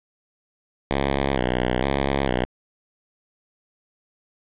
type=tone with vibrato; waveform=5% pulse; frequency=65.41 Hz; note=C2; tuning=in tune; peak=-9 dBFS; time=0.91-2.45 s; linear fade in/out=0 ms; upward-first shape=square; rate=1.1 Hz; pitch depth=90 cents each way; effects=resampled to 8000 Hz + 8-bit